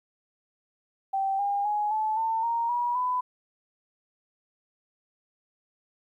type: tone with pitch steps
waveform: sine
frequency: 778 / 806.4 / 835.8 / 866.2 / 897.8 / 930.6 / 964.5 / 999.7 Hz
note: G5 / G5 / G#5 / A5 / A5 / A#5 / B5 / B5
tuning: -13 / +49 / +11 / -27 / +35 / -3 / -41 / +21 cents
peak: -24 dBFS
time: 1.13-3.21 s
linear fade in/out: 10 ms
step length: 260 ms
effects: 11-bit